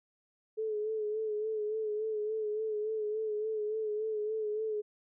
sine tone with vibrato, 430 Hz, A4, 40 cents flat, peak -31 dBFS, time 0.57-4.82 s, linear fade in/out 20 ms, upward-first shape sine, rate 3.5 Hz, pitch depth 43 cents each way, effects none

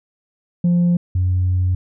sine tone pair in turn, 174.61 / 91.22 Hz, F3 / F#2, 0 / -24 cents, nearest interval major seventh, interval 1124 cents, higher first, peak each -10 / -13 dBFS, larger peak first, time 0.64-0.97 / 1.15-1.75 s, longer second, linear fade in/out 5 ms, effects tanh soft clip ceiling -11 dBFS

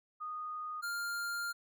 sine / square tone pair in turn, 1236 / 1400.6 Hz, D#6 / F6, -12 / +5 cents, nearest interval major second, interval 217 cents, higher second, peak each -38 / -36 dBFS, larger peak second, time 0.2-0.82 / 0.82-1.53 s, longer second, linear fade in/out 20 ms, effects none

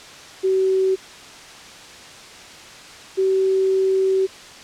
sine tone pair in turn, 379.8 / 382 Hz, F#4 / G4, +45 / -45 cents, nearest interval unison, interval 10 cents, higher second, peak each -15 dBFS, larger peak neither, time 0.43-0.96 / 3.17-4.27 s, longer second, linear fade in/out 20 ms, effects white hiss -40 dBFS RMS until 4.63 s + low-pass 6000 Hz 12 dB/octave

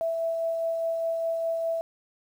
sine tone with tremolo, 660 Hz, E5, 2 cents sharp, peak -24 dBFS, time 0.01-1.81 s, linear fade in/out 0 ms, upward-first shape sine, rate 4.9 Hz, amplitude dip 25%, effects 9-bit

